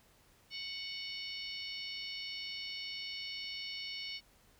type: harmonic tone with a mistuned harmonic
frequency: 740 Hz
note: F#5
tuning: in tune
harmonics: 3 / 4 / 5 / 6 / 7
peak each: -46 / -45 / -51 / -45 / -48 dBFS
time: 0.5-4.21 s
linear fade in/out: 50 ms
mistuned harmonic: 7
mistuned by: +79 cents
effects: pink hiss -66 dBFS RMS until 4.59 s